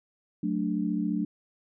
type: chord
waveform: sine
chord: D major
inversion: first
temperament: equal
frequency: 185 / 220 / 293.7 Hz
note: F#3 / A3 / D4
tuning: 0 / 0 / 0 cents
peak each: -30 dBFS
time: 0.43-1.25 s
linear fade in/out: 5 ms
effects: none